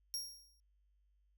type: tone with exponential decay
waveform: sawtooth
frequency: 5588 Hz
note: F8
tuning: in tune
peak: -33 dBFS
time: 0.14-0.6 s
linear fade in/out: 0 ms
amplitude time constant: 100 ms
effects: added 50 Hz sine -70 dBFS peak until 1.37 s